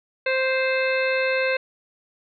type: harmonic tone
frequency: 523.3 Hz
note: C5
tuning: in tune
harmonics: 1 / 2 / 3 / 4 / 5 / 7 / 8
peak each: -22 / -34 / -27 / -28 / -28 / -39 / -37 dBFS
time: 0.26-1.57 s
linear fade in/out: 5 ms
effects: none